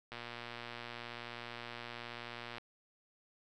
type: click train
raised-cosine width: 0.3 ms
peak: -28 dBFS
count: 294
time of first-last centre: 0.12-2.582 s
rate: 119 Hz
effects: none